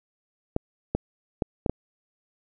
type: clicks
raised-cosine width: 2 ms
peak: -10 dBFS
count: 5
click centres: 0.564 / 0.95 / 1.422 / 1.662 / 1.696 s
effects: none